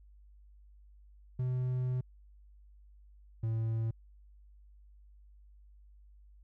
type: tone pair in turn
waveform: triangle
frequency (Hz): 126.7 / 112.6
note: B2 / A2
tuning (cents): +45 / +40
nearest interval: major second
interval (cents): 205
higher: first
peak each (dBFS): -28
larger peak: neither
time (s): 1.39-2.01 / 3.43-3.91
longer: first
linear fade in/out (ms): 5
effects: added 50 Hz sine -55 dBFS peak until 6.43 s

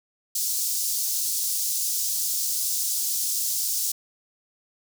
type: high-pass noise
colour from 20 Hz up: pink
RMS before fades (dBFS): -26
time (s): 0.35-3.92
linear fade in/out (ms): 5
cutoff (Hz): 5300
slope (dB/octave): 24
effects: none

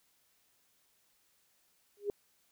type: tone with exponential growth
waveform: sine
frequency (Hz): 408.4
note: G#4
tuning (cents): -29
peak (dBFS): -27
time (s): 1.97-2.1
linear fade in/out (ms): 1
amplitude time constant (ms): 28
effects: white hiss -72 dBFS RMS until 2.51 s

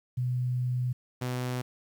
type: tone pair in turn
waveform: sine / sawtooth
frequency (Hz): 124.9 / 125.44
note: B2 / B2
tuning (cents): +20 / +27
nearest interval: unison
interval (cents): 7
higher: second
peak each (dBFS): -26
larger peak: neither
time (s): 0.17-0.93 / 1.21-1.62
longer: first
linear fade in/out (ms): 10
effects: 10-bit

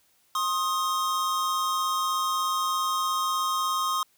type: tone pair together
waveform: square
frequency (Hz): 1066 / 1249.2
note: C6 / D#6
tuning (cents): +32 / +7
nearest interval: minor third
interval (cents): 275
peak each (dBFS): -28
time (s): 0.35-4.03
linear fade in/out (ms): 2
effects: white hiss -65 dBFS RMS until 4.17 s

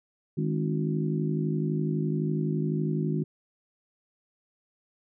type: harmonic tone with a mistuned harmonic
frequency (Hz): 51.91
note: G#1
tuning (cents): 0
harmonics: 3 / 4 / 5 / 6 / 7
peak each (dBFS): -27 / -32 / -35 / -37 / -34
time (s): 0.37-3.24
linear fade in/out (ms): 10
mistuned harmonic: 5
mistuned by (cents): +64
effects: none

